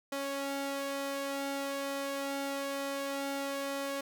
sawtooth tone with flanger, 277.2 Hz, C#4, in tune, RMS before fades -36 dBFS, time 0.12-4.01 s, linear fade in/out 5 ms, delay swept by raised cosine 1.6 to 2.22 ms, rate 1.1 Hz, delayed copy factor +0.55, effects none

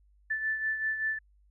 sine beating tone pair, 1756 / 1761.2 Hz, A6 / A6, -4 / +1 cents, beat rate 5.2 Hz, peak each -29 / -37 dBFS, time 0.3-1.19 s, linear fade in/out 10 ms, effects added 50 Hz sine -60 dBFS peak until 1.5 s

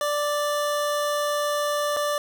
25% pulse tone with dropouts, 587.3 Hz, D5, in tune, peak -19 dBFS, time 0.01-2.18 s, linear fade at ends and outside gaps 1 ms, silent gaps 1.965-1.969 s, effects 10-bit

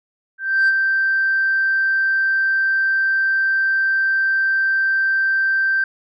sine tone with ADSR envelope, 1565 Hz, G6, 3 cents flat, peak -9 dBFS, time 0.38-5.84 s, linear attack 300 ms, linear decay 34 ms, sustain -5 dB, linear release 3 ms, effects tanh soft clip ceiling -10 dBFS

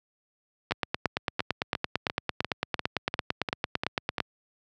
two click trains, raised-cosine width 0.3 ms, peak -9 / -12 dBFS, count 32 / 11, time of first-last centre 0.72-4.203 / 0.71-4.182 s, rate 8.9 / 2.88 Hz, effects high-pass 80 Hz 12 dB/octave

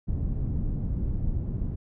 pink low-pass noise, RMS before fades -28 dBFS, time 0.07-1.76 s, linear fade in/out 20 ms, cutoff 160 Hz, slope 12 dB/octave, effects none

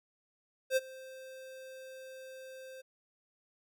square tone with ADSR envelope, 523.3 Hz, C5, in tune, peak -25 dBFS, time 0.7-2.82 s, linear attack 65 ms, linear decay 31 ms, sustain -22 dB, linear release 16 ms, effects none

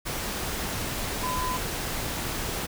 sine tone in noise, 1009 Hz, B5, 37 cents sharp, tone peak -28 dBFS, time 1.22-1.58 s, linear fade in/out 20 ms, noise pink, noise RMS -31 dBFS, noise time 0.05-2.67 s, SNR 0 dB, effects none

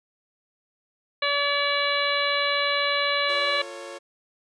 harmonic tone, 572 Hz, D5, 46 cents flat, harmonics 1 / 2 / 3 / 4 / 5 / 6 / 7, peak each -28 / -28 / -29 / -28 / -32 / -33 / -29 dBFS, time 1.22-3.62 s, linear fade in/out 5 ms
sawtooth chord, F augmented, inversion none, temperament equal with one note detuned, 349.2 / 447.7 / 554.4 Hz, F4 / A4 / C#5, 0 / +30 / 0 cents, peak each -38 / -39 / -34 dBFS, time 3.28-3.99 s, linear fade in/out 20 ms
effects resampled to 22050 Hz

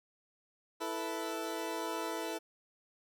20% pulse chord, E suspended fourth, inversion none, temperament equal, 329.6 / 440 / 493.9 Hz, E4 / A4 / B4, 0 / 0 / 0 cents, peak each -34 / -35 / -38 dBFS, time 0.8-2.39 s, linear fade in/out 20 ms, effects none

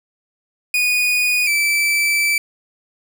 40% pulse tone pair in turn, 2469 / 2322 Hz, D#7 / D7, -14 / -20 cents, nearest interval minor second, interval 106 cents, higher first, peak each -14 dBFS, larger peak neither, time 0.74-1.47 / 1.47-2.38 s, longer second, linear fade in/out 2 ms, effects none

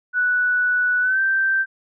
sine tone with pitch glide, 1479 to 1563.3 Hz, F#6 to G6, -1 to -5 cents, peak -16 dBFS, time 0.13-1.66 s, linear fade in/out 50 ms, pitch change +96 cents, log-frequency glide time 1.01-1.2 s, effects none

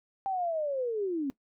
sine linear sweep, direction down, 791 to 261.6 Hz, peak -28 dBFS, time 0.26-1.3 s, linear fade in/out 0 ms, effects noise-tail reverb RT60 0.1 s tail -18 dB re dry

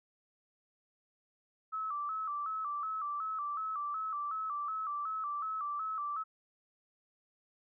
sine tone with vibrato, 1230 Hz, D#6, 20 cents flat, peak -34 dBFS, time 1.72-6.24 s, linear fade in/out 20 ms, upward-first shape square, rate 2.7 Hz, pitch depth 89 cents each way, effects none

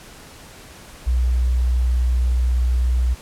sine tone, 61.74 Hz, B1, in tune, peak -15 dBFS, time 1.06-3.15 s, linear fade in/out 20 ms, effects pink hiss -42 dBFS RMS until 3.21 s + low-pass 12000 Hz 12 dB/octave

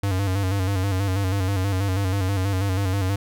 square tone with vibrato, 96.3 Hz, G2, 30 cents flat, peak -21 dBFS, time 0.03-3.16 s, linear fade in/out 5 ms, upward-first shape square, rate 6.2 Hz, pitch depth 60 cents each way, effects none

